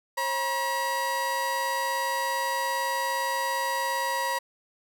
30% pulse tone pair together, 538.2 / 959 Hz, C5 / A#5, +49 / +49 cents, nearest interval minor seventh, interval 1000 cents, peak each -30 / -24 dBFS, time 0.17-4.39 s, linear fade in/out 10 ms, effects none

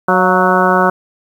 harmonic tone with a mistuned harmonic, 185 Hz, F#3, in tune, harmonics 1 / 2 / 3 / 4 / 5 / 6 / 7 / 8, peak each -17 / -17 / -17 / -17 / -17 / -17 / -17 / -17 dBFS, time 0.08-0.9 s, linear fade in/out 5 ms, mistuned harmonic 4, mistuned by -54 cents, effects 7-bit

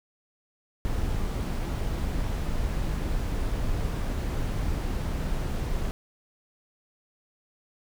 brown noise, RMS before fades -28 dBFS, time 0.85-5.91 s, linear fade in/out 0 ms, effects none

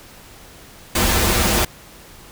pink noise with comb filter, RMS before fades -17 dBFS, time 0.95-1.65 s, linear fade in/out 5 ms, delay 7.1 ms, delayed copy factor -0.85, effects pink hiss -43 dBFS RMS until 2.31 s

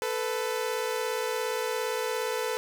sawtooth tone pair together, 440.9 / 498.2 Hz, A4 / B4, +4 / +15 cents, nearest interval major second, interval 211 cents, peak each -27 dBFS, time 0.02-2.57 s, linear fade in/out 0 ms, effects none

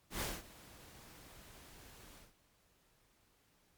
pink noise with ADSR envelope, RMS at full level -37 dBFS, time 0.1-2.34 s, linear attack 110 ms, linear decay 210 ms, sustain -20 dB, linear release 170 ms, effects pink hiss -72 dBFS RMS until 3.77 s + MP3 96 kbps

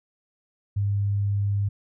sine tone, 100.9 Hz, G#2, 49 cents flat, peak -21 dBFS, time 0.76-1.69 s, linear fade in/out 10 ms, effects none

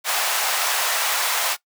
pink high-pass noise, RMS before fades -22 dBFS, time 0.04-1.57 s, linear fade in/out 50 ms, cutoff 710 Hz, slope 24 dB/octave, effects noise-tail reverb RT60 0.1 s tail -19 dB re dry

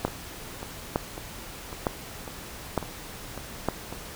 two click trains, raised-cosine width 1 ms, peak -9 / -21 dBFS, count 5 / 8, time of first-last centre 0.05-3.686 / 0.08-3.926 s, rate 1.1 / 1.82 Hz, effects pink hiss -41 dBFS RMS until 4.15 s

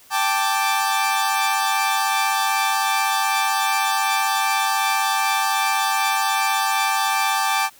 sawtooth chord, G suspended second, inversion none, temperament equal, 784 / 880 / 1174.7 Hz, G5 / A5 / D6, 0 / 0 / 0 cents, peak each -19 dBFS, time 0.1-7.7 s, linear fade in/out 50 ms, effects white hiss -50 dBFS RMS until 7.79 s

